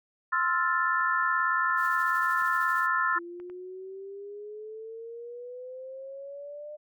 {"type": "chord", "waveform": "sine", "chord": "F major seventh", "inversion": "second", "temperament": "equal", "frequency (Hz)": [1046.5, 1318.5, 1396.9, 1760], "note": ["C6", "E6", "F6", "A6"], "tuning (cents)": [0, 0, 0, 0], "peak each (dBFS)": -29, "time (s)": [0.32, 3.19], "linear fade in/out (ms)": 10}
{"type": "clicks", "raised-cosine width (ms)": 0.5, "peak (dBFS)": -37, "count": 9, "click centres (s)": [1.009, 1.231, 1.401, 1.702, 2.421, 2.984, 3.129, 3.4, 3.499]}
{"type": "noise with tremolo", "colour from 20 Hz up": "white", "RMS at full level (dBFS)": -49, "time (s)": [1.76, 2.88], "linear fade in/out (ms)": 50, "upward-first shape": "sine", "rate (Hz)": 13, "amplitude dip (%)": 45}
{"type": "exponential sweep", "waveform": "sine", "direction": "up", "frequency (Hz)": [339.2, 604], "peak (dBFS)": -38, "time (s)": [3.15, 6.77], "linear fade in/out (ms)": 20}
{"effects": []}